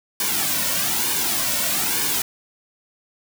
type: noise with flanger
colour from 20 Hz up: white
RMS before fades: -22 dBFS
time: 0.2-2.22 s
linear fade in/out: 2 ms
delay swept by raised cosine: 1.5 to 2.48 ms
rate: 1.1 Hz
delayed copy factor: -0.7
effects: none